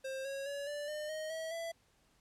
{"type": "tone with pitch steps", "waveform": "square", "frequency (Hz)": [531, 548.5, 566.5, 585.1, 604.3, 624.2, 644.7, 665.9], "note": ["C5", "C#5", "C#5", "D5", "D5", "D#5", "E5", "E5"], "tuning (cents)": [25, -18, 37, -7, 49, 5, -39, 17], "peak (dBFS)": -39, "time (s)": [0.04, 1.72], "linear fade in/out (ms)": 10, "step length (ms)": 210, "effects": ["pink hiss -71 dBFS RMS until 2.2 s", "low-pass 11000 Hz 12 dB/octave"]}